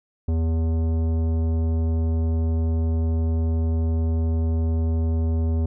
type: tone with tanh clipping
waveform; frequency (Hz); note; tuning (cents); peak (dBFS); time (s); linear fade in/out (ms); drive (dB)
triangle; 81.3; E2; -23; -21; 0.28-5.66; 5; 18
effects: none